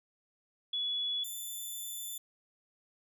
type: tone pair in turn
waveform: sine / 5% pulse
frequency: 3400 / 3512 Hz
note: G#7 / A7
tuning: +40 / -4 cents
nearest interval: minor second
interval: 56 cents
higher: second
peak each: -31 / -31 dBFS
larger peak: neither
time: 0.73-1.24 / 1.24-2.18 s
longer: second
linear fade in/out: 5 ms
effects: none